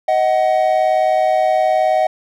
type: tone pair together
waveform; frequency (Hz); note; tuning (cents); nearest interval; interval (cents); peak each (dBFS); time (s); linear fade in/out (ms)
triangle; 629 / 748; D#5 / F#5; +19 / +19; minor third; 300; -13; 0.08-2.07; 5
effects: none